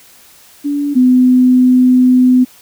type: tone pair in turn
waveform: sine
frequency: 287.5 / 252.8 Hz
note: D4 / B3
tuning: -37 / +41 cents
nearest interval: major second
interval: 222 cents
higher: first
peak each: -13 / -5 dBFS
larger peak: second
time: 0.64-0.95 / 0.95-2.45 s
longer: second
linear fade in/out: 20 ms
effects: white hiss -43 dBFS RMS until 2.61 s